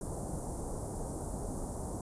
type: band-stop noise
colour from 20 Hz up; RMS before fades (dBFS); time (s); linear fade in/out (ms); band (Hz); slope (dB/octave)
pink; -38; 0.01-2.01; 2; 850 to 9000; 24
effects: resampled to 22050 Hz